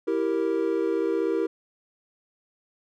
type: chord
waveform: triangle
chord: E diminished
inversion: none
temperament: equal with one note detuned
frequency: 329.6 / 390.4 / 466.2 Hz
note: E4 / G4 / Bb4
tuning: 0 / -7 / 0 cents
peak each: -25 dBFS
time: 0.07-1.47 s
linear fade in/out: 10 ms
effects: none